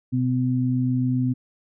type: tone pair together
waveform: sine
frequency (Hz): 126.17 / 253.8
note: B2 / B3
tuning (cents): +37 / +47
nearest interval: octave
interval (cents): 1210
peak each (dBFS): -22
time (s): 0.12-1.34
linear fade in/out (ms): 20
effects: none